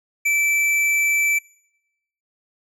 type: tone with hard clipping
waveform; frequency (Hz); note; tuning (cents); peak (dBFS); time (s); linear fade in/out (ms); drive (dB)
sine; 2323; D7; -20; -18; 0.25-1.39; 10; 10
effects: noise-tail reverb RT60 0.9 s tail -26 dB re dry